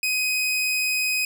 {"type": "tone", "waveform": "sawtooth", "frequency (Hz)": 2511, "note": "D#7", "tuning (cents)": 15, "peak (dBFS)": -18, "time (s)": [0.03, 1.25], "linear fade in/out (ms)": 2, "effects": ["10-bit"]}